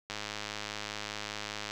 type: click train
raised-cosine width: 0.2 ms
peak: -19 dBFS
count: 170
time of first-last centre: 0.1-1.71 s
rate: 105 Hz
effects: none